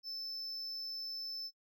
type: tone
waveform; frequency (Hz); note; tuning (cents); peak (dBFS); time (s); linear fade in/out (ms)
triangle; 5274; E8; 0; -39; 0.03-1.51; 50
effects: noise-tail reverb RT60 0.1 s tail -18 dB re dry